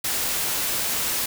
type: noise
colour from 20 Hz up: white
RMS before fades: -25 dBFS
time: 0.04-1.26 s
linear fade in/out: 5 ms
effects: none